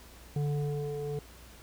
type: tone with frequency modulation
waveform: sine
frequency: 145.6 Hz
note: D3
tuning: 15 cents flat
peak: -29 dBFS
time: 0.36-1.19 s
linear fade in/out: 2 ms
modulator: 292 Hz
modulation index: 1
effects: added 60 Hz sine -53 dBFS peak until 1.62 s + pink hiss -54 dBFS RMS until 1.62 s